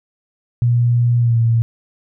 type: tone with pitch glide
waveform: sine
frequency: 120 to 115.38 Hz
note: B2 to A#2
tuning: -49 to -17 cents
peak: -11 dBFS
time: 0.62-1.62 s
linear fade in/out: 0 ms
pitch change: -68 cents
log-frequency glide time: 1.19-1.38 s
effects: none